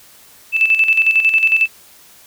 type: tone with tremolo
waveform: sine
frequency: 2637 Hz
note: E7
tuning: in tune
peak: -8 dBFS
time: 0.52-1.68 s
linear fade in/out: 50 ms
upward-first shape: square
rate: 11 Hz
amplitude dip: 60%
effects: white hiss -45 dBFS RMS until 2.26 s